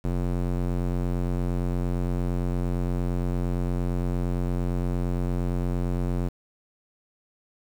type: tone with band-pass filter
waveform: square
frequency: 44.36 Hz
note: F1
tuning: 28 cents sharp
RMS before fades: -26 dBFS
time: 0.04-6.29 s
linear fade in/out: 10 ms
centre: 210 Hz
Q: 0.52
effects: 8-bit